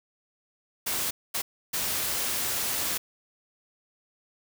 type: noise bursts at uneven times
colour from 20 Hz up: white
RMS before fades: -29 dBFS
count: 3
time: 0.86-1.11 / 1.34-1.42 / 1.73-2.98 s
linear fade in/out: 10 ms
effects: none